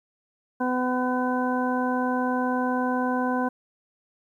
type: harmonic tone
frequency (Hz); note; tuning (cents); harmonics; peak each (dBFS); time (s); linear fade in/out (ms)
252; B3; +35; 1 / 2 / 3 / 4 / 6; -25 / -30 / -30 / -30 / -33; 0.6-3.49; 10
effects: 10-bit